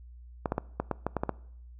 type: clicks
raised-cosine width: 1 ms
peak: -14 dBFS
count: 9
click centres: 0.458 / 0.521 / 0.581 / 0.8 / 0.913 / 1.066 / 1.167 / 1.235 / 1.293 s
effects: noise-tail reverb RT60 0.7 s tail -22 dB re dry + added 60 Hz sine -46 dBFS peak until 1.79 s